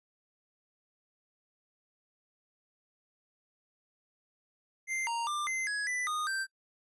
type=tone with pitch steps; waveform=square; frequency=2089 / 931 / 1190 / 2070 / 1672 / 1989 / 1232 / 1566 Hz; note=C7 / A#5 / D6 / C7 / G#6 / B6 / D#6 / G6; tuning=-3 / -2 / +22 / -19 / +11 / +12 / -17 / -2 cents; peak=-32 dBFS; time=4.87-6.47 s; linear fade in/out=50 ms; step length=200 ms; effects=noise-tail reverb RT60 0.1 s tail -23 dB re dry + resampled to 24000 Hz